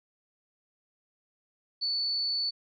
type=tone; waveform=sine; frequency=4469 Hz; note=C#8; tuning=13 cents sharp; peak=-27 dBFS; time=1.81-2.51 s; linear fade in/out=20 ms; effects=none